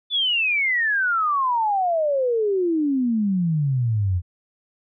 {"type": "exponential sweep", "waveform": "sine", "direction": "down", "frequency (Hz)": [3520, 85.4], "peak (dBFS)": -18, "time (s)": [0.1, 4.22], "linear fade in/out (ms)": 50, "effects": []}